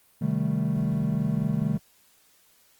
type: chord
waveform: triangle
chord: A half-diminished seventh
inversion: first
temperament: equal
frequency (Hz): 130.81 / 155.56 / 196 / 220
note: C3 / Eb3 / G3 / A3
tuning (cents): 0 / 0 / 0 / 0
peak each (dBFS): -29 / -25 / -27 / -27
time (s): 0.21-1.78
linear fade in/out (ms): 10
effects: white hiss -61 dBFS RMS until 2.79 s + Opus 32 kbps